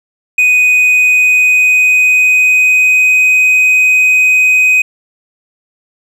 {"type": "tone with pitch glide", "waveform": "triangle", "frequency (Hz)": [2493, 2509], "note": ["D#7", "D#7"], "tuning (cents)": [3, 14], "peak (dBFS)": -4, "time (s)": [0.38, 4.82], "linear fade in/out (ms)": 5, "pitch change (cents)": 11, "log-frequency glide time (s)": [0.62, 3.23], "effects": []}